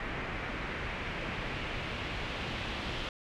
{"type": "noise with low-pass filter sweep", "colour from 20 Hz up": "pink", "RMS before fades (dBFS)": -37, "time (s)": [0, 3.09], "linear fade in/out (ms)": 2, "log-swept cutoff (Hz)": [2100, 3200], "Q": 1.9, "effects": []}